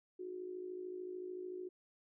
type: tone with amplitude modulation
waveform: sine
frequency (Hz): 365.5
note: F#4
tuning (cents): -21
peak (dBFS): -39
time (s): 0.19-1.69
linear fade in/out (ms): 10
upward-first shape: sine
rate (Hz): 53.5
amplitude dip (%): 65
effects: none